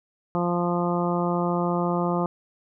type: harmonic tone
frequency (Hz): 174.61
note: F3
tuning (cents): 0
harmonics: 1 / 2 / 3 / 4 / 5 / 6 / 7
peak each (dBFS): -25 / -28 / -30 / -31 / -32 / -33 / -33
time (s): 0.35-2.26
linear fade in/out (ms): 0
effects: none